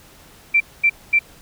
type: tone bursts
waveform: sine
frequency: 2349 Hz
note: D7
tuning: in tune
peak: -11 dBFS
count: 3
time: 0.54-1.192 s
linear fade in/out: 10 ms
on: 64 ms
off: 230 ms
effects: pink hiss -47 dBFS RMS until 1.41 s